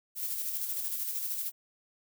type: noise with tremolo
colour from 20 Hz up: violet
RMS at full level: -33 dBFS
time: 0.15-1.52 s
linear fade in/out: 50 ms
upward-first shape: square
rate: 13 Hz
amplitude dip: 35%
effects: none